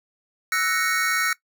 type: chord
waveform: square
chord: F# dominant seventh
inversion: third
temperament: equal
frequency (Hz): 1318.5 / 1480 / 1864.7 / 2217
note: E6 / F#6 / A#6 / C#7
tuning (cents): 0 / 0 / 0 / 0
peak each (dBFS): -27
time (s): 0.52-1.33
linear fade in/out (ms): 2
effects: noise-tail reverb RT60 0.1 s tail -19 dB re dry